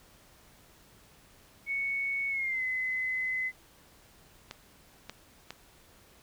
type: tone with pitch glide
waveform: sine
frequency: 2217 to 2033 Hz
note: C#7 to B6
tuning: 0 to +50 cents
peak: -29 dBFS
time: 1.66-3.52 s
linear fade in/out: 50 ms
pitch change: -150 cents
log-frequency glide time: 2.29-2.63 s
type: clicks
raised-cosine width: 0.2 ms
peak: -22 dBFS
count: 3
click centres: 4.511 / 5.096 / 5.506 s
effects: pink hiss -59 dBFS RMS until 6.22 s